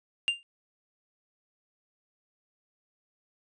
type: tone with exponential decay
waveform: triangle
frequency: 2794 Hz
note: F7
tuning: in tune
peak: -18 dBFS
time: 0.28-0.43 s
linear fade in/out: 0 ms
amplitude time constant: 31 ms
effects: resampled to 22050 Hz